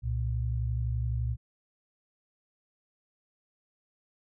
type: tone pair together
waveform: sine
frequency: 65.41 / 117.19 Hz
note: C2 / A#2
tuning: 0 / +10 cents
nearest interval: minor seventh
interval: 1010 cents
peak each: -30 / -30 dBFS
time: 0.02-1.37 s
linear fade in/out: 50 ms
effects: none